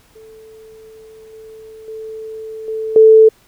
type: tone with level steps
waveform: sine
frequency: 440 Hz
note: A4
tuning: in tune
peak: -37 / -34 / -26 / -19 / -3 dBFS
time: 0.15-3.29 s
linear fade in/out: 10 ms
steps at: 1.33 / 1.88 / 2.68 / 2.96 s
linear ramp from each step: 2 ms
effects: pink hiss -52 dBFS RMS until 3.47 s